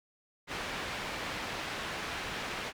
white low-pass noise, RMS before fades -38 dBFS, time 0.47-2.73 s, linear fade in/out 50 ms, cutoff 2600 Hz, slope 12 dB/octave, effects none

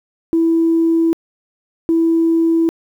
sine tone pair in turn, 329.6 / 329.6 Hz, E4 / E4, 0 / 0 cents, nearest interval unison, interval 0 cents, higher neither, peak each -10 dBFS, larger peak neither, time 0.33-1.13 / 1.89-2.69 s, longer neither, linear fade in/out 0 ms, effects tanh soft clip ceiling -6 dBFS + 8-bit

